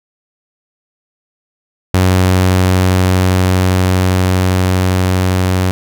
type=tone with level ramp; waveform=sawtooth; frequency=92.5 Hz; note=F#2; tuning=in tune; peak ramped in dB=-4 to -7 dBFS; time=1.94-5.71 s; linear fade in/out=0 ms; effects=none